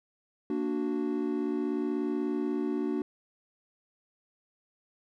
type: chord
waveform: triangle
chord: Bb augmented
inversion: none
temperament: equal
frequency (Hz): 233.1 / 293.7 / 370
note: Bb3 / D4 / F#4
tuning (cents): 0 / 0 / 0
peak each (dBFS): -32 / -29 / -31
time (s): 0.5-3.02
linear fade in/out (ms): 2
effects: none